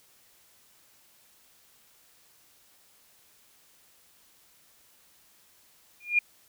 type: tone with exponential growth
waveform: sine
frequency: 2419 Hz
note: D#7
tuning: 49 cents flat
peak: -16 dBFS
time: 6-6.19 s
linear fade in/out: 5 ms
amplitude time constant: 41 ms
effects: white hiss -61 dBFS RMS until 6.48 s